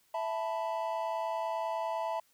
triangle chord, E suspended fourth, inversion none, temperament just, 659.3 / 879 / 988.9 Hz, E5 / A5 / B5, 0 / -2 / +2 cents, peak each -33 / -34 / -36 dBFS, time 0.14-2.2 s, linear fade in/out 5 ms, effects white hiss -69 dBFS RMS until 2.33 s

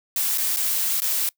blue noise with dropouts, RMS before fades -23 dBFS, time 0.16-1.29 s, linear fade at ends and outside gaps 2 ms, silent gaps 0.376-0.381 / 0.563-0.569 / 1.003-1.019 s, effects noise-tail reverb RT60 0.1 s tail -23 dB re dry

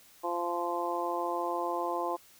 harmonic tone, 173.2 Hz, F3, 14 cents flat, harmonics 2 / 3 / 4 / 5 / 6, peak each -36 / -37 / -36 / -36 / -35 dBFS, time 0.23-2.17 s, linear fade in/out 20 ms, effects white hiss -58 dBFS RMS until 2.39 s

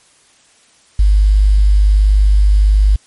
sine tone with quantisation, 50.7 Hz, G#1, 41 cents flat, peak -6 dBFS, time 0.99-2.96 s, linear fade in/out 5 ms, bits 6, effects white hiss -50 dBFS RMS until 3.06 s + MP3 48 kbps

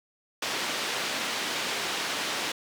white band-pass noise, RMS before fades -31 dBFS, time 0.42-2.52 s, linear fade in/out 5 ms, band 210 to 4100 Hz, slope 12 dB/octave, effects none

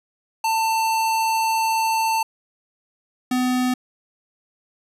square tone pair in turn, 893 / 251.9 Hz, A5 / B3, +25 / +34 cents, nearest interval octave + minor seventh, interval 2191 cents, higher first, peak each -19 dBFS, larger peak neither, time 0.44-2.23 / 3.31-3.74 s, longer first, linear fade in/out 5 ms, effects resampled to 32000 Hz + 10-bit

